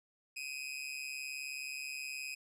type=tone with amplitude modulation; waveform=sawtooth; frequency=2515 Hz; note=D#7; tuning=18 cents sharp; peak=-33 dBFS; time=0.36-2.35 s; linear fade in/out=10 ms; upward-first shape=sine; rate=139 Hz; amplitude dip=80%; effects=low-pass 12000 Hz 12 dB/octave